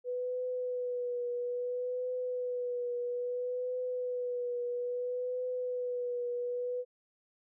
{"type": "tone with vibrato", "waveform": "sine", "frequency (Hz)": 493.9, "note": "B4", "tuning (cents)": 0, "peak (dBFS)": -32, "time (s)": [0.04, 6.85], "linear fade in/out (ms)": 50, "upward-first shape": "triangle", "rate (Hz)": 0.6, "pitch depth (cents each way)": 34, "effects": []}